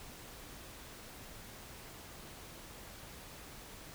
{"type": "silence", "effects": ["pink hiss -51 dBFS RMS until 3.94 s"]}